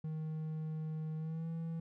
triangle tone with pitch glide, 156.9 to 164.42 Hz, D#3 to E3, +15 to -4 cents, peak -35 dBFS, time 0.04-1.8 s, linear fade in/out 5 ms, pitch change +81 cents, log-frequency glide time 1.17-1.47 s, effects none

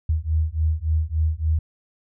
sine beating tone pair, 77.3 / 80.8 Hz, D#2 / E2, -11 / -34 cents, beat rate 3.5 Hz, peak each -22 dBFS, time 0.09-1.59 s, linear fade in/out 5 ms, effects none

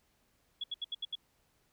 sine tone bursts, 3368 Hz, G#7, 24 cents sharp, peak -34 dBFS, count 6, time 0.61-1.154 s, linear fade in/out 5 ms, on 29 ms, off 74 ms, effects pink hiss -73 dBFS RMS until 1.72 s

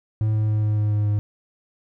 triangle tone with pitch steps, 108.4 / 107.65 / 106.91 / 106.17 / 105.44 / 104.71 / 103.98 Hz, A2 / A2 / A2 / G#2 / G#2 / G#2 / G#2, -25 / -37 / -49 / +39 / +27 / +15 / +3 cents, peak -16 dBFS, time 0.21-1.19 s, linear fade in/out 0 ms, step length 140 ms, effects none

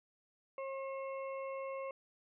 harmonic tone, 539 Hz, C#5, 49 cents flat, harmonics 1 / 2 / 4 / 5, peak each -40 / -46 / -53 / -57 dBFS, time 0.58-1.91 s, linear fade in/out 2 ms, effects none

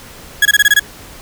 35% pulse tone bursts, 1669 Hz, G#6, 8 cents sharp, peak -4 dBFS, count 7, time 0.42-0.796 s, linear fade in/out 5 ms, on 34 ms, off 23 ms, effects pink hiss -36 dBFS RMS until 1.21 s

